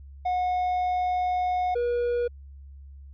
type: tone pair in turn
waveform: triangle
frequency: 727 / 481.2 Hz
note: F#5 / B4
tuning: -31 / -45 cents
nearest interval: perfect fifth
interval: 714 cents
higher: first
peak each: -21 dBFS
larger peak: neither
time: 0.25-1.75 / 1.75-2.28 s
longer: first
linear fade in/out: 10 ms
effects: added 69 Hz sine -42 dBFS peak until 3.13 s + resampled to 11025 Hz